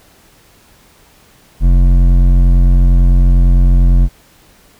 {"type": "tone with hard clipping", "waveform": "sine", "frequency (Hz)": 44.45, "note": "F1", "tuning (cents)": 31, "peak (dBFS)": -7, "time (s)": [1.6, 4.09], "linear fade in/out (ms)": 50, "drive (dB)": 10, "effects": ["pink hiss -47 dBFS RMS until 4.79 s"]}